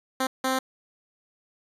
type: tone bursts at uneven times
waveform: 10% pulse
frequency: 261.6 Hz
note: C4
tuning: in tune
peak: -15 dBFS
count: 2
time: 0.2-0.27 / 0.44-0.59 s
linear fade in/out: 5 ms
effects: resampled to 32000 Hz